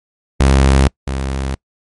sawtooth tone pair in turn, 67.3 / 67 Hz, C2 / C2, +49 / +42 cents, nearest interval unison, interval 7 cents, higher first, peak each -4 / -14 dBFS, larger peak first, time 0.4-0.88 / 1.07-1.55 s, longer neither, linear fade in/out 5 ms, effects noise-tail reverb RT60 0.1 s tail -26 dB re dry + MP3 48 kbps

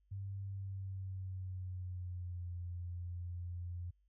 sine tone with pitch glide, 98 to 87.81 Hz, G2 to F2, 0 to +10 cents, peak -40 dBFS, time 0.11-3.91 s, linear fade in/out 10 ms, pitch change -190 cents, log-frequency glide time 0.47-2.51 s, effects added 50 Hz sine -70 dBFS peak until 4.08 s

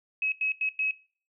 sine tone bursts at uneven times, 2561 Hz, D#7, 49 cents sharp, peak -25 dBFS, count 4, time 0.22-0.32 / 0.41-0.52 / 0.61-0.69 / 0.79-0.91 s, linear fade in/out 2 ms, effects noise-tail reverb RT60 0.4 s tail -19 dB re dry

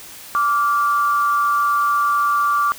sine tone pair together, 1164.1 / 1400 Hz, D6 / F6, -16 / +4 cents, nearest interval minor third, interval 320 cents, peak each -15 / -23 dBFS, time 0.35-2.72 s, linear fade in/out 0 ms, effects white hiss -38 dBFS RMS until 2.78 s

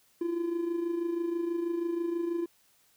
triangle tone with amplitude modulation, 340.6 Hz, F4, 43 cents flat, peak -23 dBFS, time 0.21-2.46 s, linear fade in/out 5 ms, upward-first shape sine, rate 26.2 Hz, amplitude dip 65%, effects tanh soft clip ceiling -21 dBFS + white hiss -66 dBFS RMS until 2.96 s

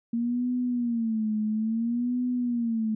sine tone with vibrato, 230.7 Hz, A#3, 18 cents flat, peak -24 dBFS, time 0.13-2.95 s, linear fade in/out 5 ms, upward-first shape sine, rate 0.59 Hz, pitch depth 130 cents each way, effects none

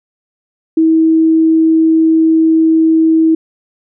sine tone, 321.9 Hz, E4, 41 cents flat, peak -6 dBFS, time 0.77-3.35 s, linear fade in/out 5 ms, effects none

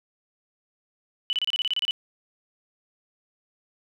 sine tone bursts, 2978 Hz, F#7, 11 cents sharp, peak -22 dBFS, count 11, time 1.3-1.909 s, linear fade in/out 0 ms, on 29 ms, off 29 ms, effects none

